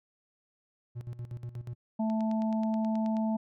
triangle tone with tremolo, 120 Hz, B2, 49 cents flat, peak -33 dBFS, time 0.95-1.75 s, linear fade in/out 20 ms, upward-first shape square, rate 8.3 Hz, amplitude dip 75%
harmonic tone, 220 Hz, A3, in tune, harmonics 1 / 3 / 4, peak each -27 / -37 / -39 dBFS, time 1.99-3.37 s, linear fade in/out 10 ms
click train, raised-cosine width 0.2 ms, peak -31 dBFS, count 11, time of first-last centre 2.1-3.168 s, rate 9.36 Hz
effects none

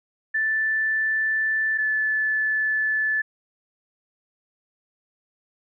sine tone pair in turn, 1760 / 1738.8 Hz, A6 / A6, 0 / -21 cents, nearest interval unison, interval 21 cents, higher first, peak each -20 dBFS, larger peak neither, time 0.34-1.78 / 1.78-3.22 s, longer neither, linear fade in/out 10 ms, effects none

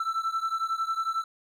triangle beating tone pair, 1326 / 1337 Hz, E6 / E6, +10 / +24 cents, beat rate 11 Hz, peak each -27 / -29 dBFS, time 0-1.24 s, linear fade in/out 5 ms, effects none

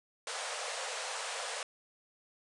pink band-pass noise, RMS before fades -39 dBFS, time 0.27-1.63 s, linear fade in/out 2 ms, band 460 to 9700 Hz, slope 96 dB/octave, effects none

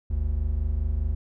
triangle tone pair together, 50.04 / 75 Hz, G1 / D2, +36 / +37 cents, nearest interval perfect fifth, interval 701 cents, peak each -25 / -23 dBFS, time 0.1-1.15 s, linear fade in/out 10 ms, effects none

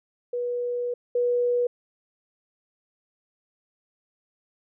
sine tone pair in turn, 486.4 / 486.4 Hz, B4 / B4, -26 / -26 cents, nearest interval unison, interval 0 cents, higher neither, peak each -25 / -20 dBFS, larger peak second, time 0.33-0.94 / 1.15-1.67 s, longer first, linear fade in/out 5 ms, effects none

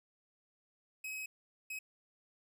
45% pulse tone bursts at uneven times, 2546 Hz, D#7, 39 cents sharp, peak -40 dBFS, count 2, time 1.04-1.26 / 1.7-1.79 s, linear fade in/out 5 ms, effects none

